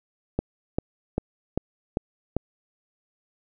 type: click train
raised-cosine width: 2 ms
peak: -10 dBFS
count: 6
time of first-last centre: 0.39-2.366 s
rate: 2.53 Hz
effects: none